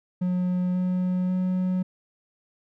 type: tone with pitch steps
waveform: triangle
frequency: 180.8 / 182.37 / 183.96 Hz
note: F#3 / F#3 / F#3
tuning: -40 / -25 / -10 cents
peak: -20 dBFS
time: 0.21-1.83 s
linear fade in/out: 10 ms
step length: 540 ms
effects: none